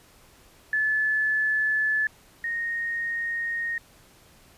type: tone pair in turn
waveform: sine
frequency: 1731 / 1858.5 Hz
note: A6 / A#6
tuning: -29 / -6 cents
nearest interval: minor second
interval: 123 cents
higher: second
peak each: -21 / -26 dBFS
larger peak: first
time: 0.73-2.07 / 2.44-3.78 s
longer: neither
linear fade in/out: 2 ms
effects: pink hiss -55 dBFS RMS until 4.57 s + resampled to 32000 Hz